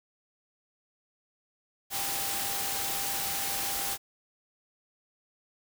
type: tone in noise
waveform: sine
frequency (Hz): 792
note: G5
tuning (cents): +18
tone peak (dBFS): -40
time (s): 1.9-3.98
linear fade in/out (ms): 50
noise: white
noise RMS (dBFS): -32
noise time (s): 1.9-3.98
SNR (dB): -11
effects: none